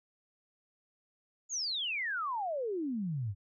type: exponential sweep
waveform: sine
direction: down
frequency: 7000 to 92.5 Hz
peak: -32 dBFS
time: 1.49-3.35 s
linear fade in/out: 50 ms
effects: none